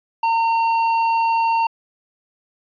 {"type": "tone with hard clipping", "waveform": "sine", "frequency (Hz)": 913, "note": "A#5", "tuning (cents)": -36, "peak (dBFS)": -17, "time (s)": [0.23, 1.67], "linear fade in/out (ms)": 5, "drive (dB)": 7, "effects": ["resampled to 11025 Hz"]}